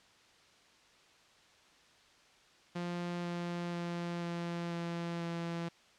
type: tone with pitch steps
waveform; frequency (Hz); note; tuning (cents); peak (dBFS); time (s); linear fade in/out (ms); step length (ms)
sawtooth; 174.61 / 173.5 / 172.41 / 171.31 / 170.23 / 169.15; F3 / F3 / F3 / F3 / F3 / E3; 0 / -11 / -22 / -33 / -44 / +45; -32; 2.75-5.69; 10; 490
effects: white hiss -63 dBFS RMS until 5.98 s + low-pass 5000 Hz 12 dB/octave